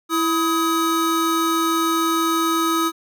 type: tone pair together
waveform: square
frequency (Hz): 330.7 / 1266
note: E4 / D#6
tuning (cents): +6 / +30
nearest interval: octave + major seventh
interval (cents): 2324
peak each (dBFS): -21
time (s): 0.09-2.92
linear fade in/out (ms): 50
effects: none